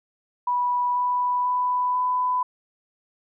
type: tone with pitch steps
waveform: sine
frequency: 981 / 987.3 / 993.5 / 999.9 Hz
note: B5 / B5 / B5 / B5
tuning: -12 / -1 / +10 / +21 cents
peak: -20 dBFS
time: 0.47-2.43 s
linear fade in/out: 5 ms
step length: 490 ms
effects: none

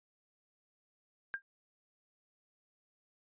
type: tone with exponential decay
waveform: sine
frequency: 1600 Hz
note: G6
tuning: 35 cents sharp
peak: -30 dBFS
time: 1.34-1.42 s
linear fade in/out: 0 ms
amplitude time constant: 16 ms
effects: resampled to 8000 Hz

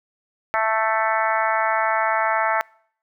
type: harmonic tone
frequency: 220.8 Hz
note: A3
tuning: 6 cents sharp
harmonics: 3 / 4 / 5 / 6 / 7 / 8 / 9 / 10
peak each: -24 / -23 / -29 / -24 / -30 / -28 / -30 / -32 dBFS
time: 0.54-2.61 s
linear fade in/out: 0 ms
effects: noise-tail reverb RT60 0.6 s tail -26 dB re dry

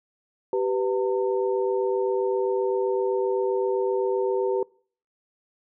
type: tone cluster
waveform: sine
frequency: 388 / 495.7 / 908 Hz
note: G4 / B4 / A#5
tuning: -18 / +6 / -46 cents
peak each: -23 / -26 / -32 dBFS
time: 0.53-4.63 s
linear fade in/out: 2 ms
effects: noise-tail reverb RT60 0.5 s tail -25 dB re dry

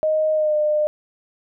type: tone with pitch glide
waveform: sine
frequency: 622.3 to 603.9 Hz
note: D#5 to D5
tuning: 0 to +48 cents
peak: -16 dBFS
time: 0.03-0.87 s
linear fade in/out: 0 ms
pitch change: -52 cents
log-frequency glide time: 0.33-0.56 s
effects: none

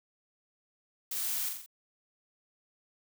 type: noise with echo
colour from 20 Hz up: blue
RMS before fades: -35 dBFS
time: 1.11-1.49 s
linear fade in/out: 5 ms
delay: 43 ms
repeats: 4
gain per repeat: -4 dB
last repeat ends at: 1.662 s
effects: none

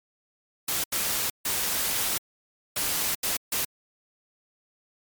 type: noise bursts at uneven times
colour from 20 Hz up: white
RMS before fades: -27 dBFS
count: 6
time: 0.68-0.84 / 0.92-1.3 / 1.45-2.18 / 2.76-3.15 / 3.23-3.37 / 3.52-3.65 s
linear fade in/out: 5 ms
effects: MP3 96 kbps

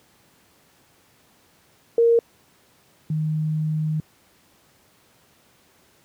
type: tone pair in turn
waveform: sine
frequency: 465.2 / 155.24 Hz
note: A#4 / D#3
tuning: -4 / -4 cents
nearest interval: octave + perfect fifth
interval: 1900 cents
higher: first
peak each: -13 / -20 dBFS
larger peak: first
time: 1.98-2.19 / 3.1-4 s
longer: second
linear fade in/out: 2 ms
effects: pink hiss -58 dBFS RMS until 6.04 s + high-pass 100 Hz 12 dB/octave

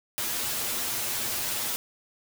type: noise with comb filter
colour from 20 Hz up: white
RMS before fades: -30 dBFS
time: 0.18-1.76 s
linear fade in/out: 0 ms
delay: 8.4 ms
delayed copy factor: +0.95
effects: none

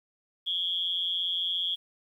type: tone with amplitude modulation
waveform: sine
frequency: 3322 Hz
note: G#7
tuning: in tune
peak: -23 dBFS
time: 0.46-1.76 s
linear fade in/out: 20 ms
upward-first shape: sine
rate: 177 Hz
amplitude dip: 85%
effects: 10-bit

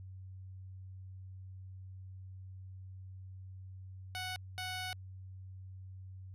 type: tone bursts at uneven times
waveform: 10% pulse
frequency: 740 Hz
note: F#5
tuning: in tune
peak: -30 dBFS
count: 2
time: 4.15-4.36 / 4.58-4.93 s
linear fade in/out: 0 ms
effects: added 94 Hz sine -46 dBFS peak until 6.34 s + low-pass 12000 Hz 12 dB/octave

